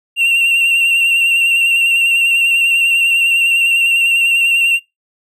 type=tone with vibrato; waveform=triangle; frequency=2745 Hz; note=F7; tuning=31 cents flat; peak=-8 dBFS; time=0.16-4.8 s; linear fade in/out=50 ms; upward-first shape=square; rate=10 Hz; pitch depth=23 cents each way; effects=noise-tail reverb RT60 0.2 s tail -24 dB re dry